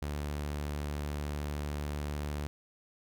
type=tone; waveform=sawtooth; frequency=73.42 Hz; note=D2; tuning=in tune; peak=-30 dBFS; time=0.02-2.47 s; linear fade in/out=0 ms; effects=none